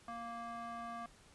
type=tone with band-pass filter; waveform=square; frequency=233.1 Hz; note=A#3; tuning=in tune; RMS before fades=-45 dBFS; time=0.08-1.06 s; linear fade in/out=2 ms; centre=1000 Hz; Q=2.9; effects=pink hiss -63 dBFS RMS until 1.34 s + resampled to 24000 Hz